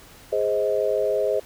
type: chord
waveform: sine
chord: Ab major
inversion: none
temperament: equal with one note detuned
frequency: 415.3 / 523.3 / 629.5 Hz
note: Ab4 / C5 / Eb5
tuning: 0 / 0 / +20 cents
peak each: -24 dBFS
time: 0.32-1.4 s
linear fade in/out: 10 ms
effects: pink hiss -48 dBFS RMS until 1.45 s